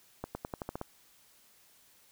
accelerating click train, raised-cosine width 1 ms, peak -22 dBFS, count 8, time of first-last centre 0.24-0.814 s, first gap 110 ms, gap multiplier 0.9, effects white hiss -63 dBFS RMS until 2.11 s

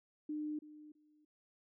sine tone with echo, 302.2 Hz, D4, 50 cents sharp, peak -37 dBFS, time 0.29-0.59 s, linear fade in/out 5 ms, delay 330 ms, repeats 2, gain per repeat -15 dB, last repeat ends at 1.25 s, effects none

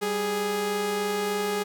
sawtooth tone pair together, 196 / 415.3 Hz, G3 / G#4, 0 / 0 cents, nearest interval octave + minor second, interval 1300 cents, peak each -29 / -22 dBFS, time 0.01-1.64 s, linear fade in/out 20 ms, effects none

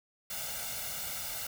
white noise with comb filter, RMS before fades -38 dBFS, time 0.3-1.47 s, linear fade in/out 5 ms, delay 1.4 ms, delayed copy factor +0.8, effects none

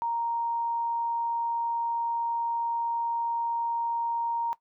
sine tone, 932.3 Hz, A#5, in tune, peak -26 dBFS, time 0.02-4.53 s, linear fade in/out 0 ms, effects noise-tail reverb RT60 0.1 s tail -17 dB re dry

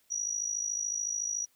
sine tone with amplitude modulation, 5800 Hz, F#8, 35 cents flat, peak -27 dBFS, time 0.1-1.46 s, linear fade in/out 20 ms, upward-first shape sine, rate 53.8 Hz, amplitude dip 75%, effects white hiss -69 dBFS RMS until 1.55 s

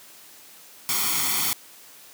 white noise with comb filter, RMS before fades -24 dBFS, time 0.89-1.53 s, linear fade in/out 0 ms, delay 0.9 ms, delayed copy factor +0.75, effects white hiss -48 dBFS RMS until 2.13 s + high-pass 150 Hz 12 dB/octave

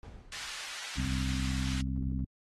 brown noise with exponential decay, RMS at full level -43 dBFS, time 0.03-0.95 s, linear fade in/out 0 ms, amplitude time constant 200 ms
pink high-pass noise, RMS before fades -40 dBFS, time 0.32-1.81 s, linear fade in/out 2 ms, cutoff 1600 Hz, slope 12 dB/octave
harmonic tone, 65.41 Hz, C2, in tune, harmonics 1 / 2 / 3 / 4, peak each -33 / -36 / -38 / -39 dBFS, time 0.97-2.25 s, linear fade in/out 5 ms
effects low-pass 7000 Hz 12 dB/octave + AAC 32 kbps

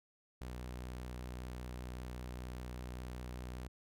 sawtooth tone with vibrato, 61.9 Hz, B1, 5 cents sharp, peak -39 dBFS, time 0.41-3.68 s, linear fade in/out 5 ms, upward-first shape triangle, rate 5.1 Hz, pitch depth 14 cents each way, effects none

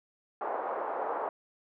pink band-pass noise, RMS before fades -34 dBFS, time 0.41-1.29 s, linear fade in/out 2 ms, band 480 to 1100 Hz, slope 24 dB/octave, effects none

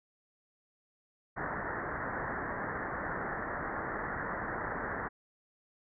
white low-pass noise, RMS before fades -37 dBFS, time 1.36-5.09 s, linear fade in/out 20 ms, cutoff 1900 Hz, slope 96 dB/octave, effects none

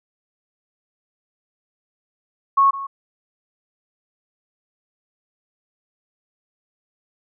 sine tone with echo, 1100 Hz, C#6, 14 cents flat, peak -11 dBFS, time 2.57-2.71 s, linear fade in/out 10 ms, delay 160 ms, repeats 1, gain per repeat -15 dB, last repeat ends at 2.87 s, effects none

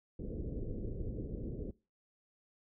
pink low-pass noise, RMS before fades -40 dBFS, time 0.19-1.71 s, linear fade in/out 5 ms, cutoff 500 Hz, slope 48 dB/octave, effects noise-tail reverb RT60 0.3 s tail -22 dB re dry

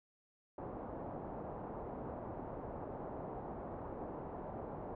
white low-pass noise, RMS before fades -45 dBFS, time 0.58-4.95 s, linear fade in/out 2 ms, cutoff 840 Hz, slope 24 dB/octave, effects none

